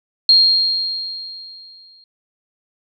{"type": "tone with exponential decay", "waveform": "sine", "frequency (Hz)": 4229, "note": "C8", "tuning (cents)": 18, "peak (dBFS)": -6, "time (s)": [0.29, 2.04], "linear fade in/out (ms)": 2, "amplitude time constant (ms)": 380, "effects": []}